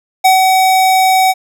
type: tone with ADSR envelope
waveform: square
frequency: 755 Hz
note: F#5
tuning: 35 cents sharp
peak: -5 dBFS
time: 0.24-1.34 s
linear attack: 13 ms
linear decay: 130 ms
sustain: -3 dB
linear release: 37 ms
effects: none